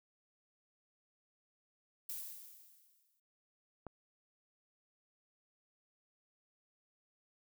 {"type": "noise with exponential decay", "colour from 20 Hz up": "violet", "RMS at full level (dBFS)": -41, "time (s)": [2.09, 3.2], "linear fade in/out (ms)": 5, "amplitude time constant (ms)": 240}
{"type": "click", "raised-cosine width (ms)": 1, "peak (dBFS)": -31, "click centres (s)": 3.867}
{"effects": []}